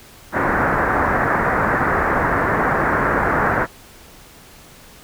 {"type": "low-pass noise", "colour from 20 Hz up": "white", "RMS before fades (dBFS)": -18, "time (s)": [0.32, 3.67], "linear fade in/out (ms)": 50, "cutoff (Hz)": 1800, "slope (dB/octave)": 48, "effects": ["pink hiss -44 dBFS RMS until 5.03 s"]}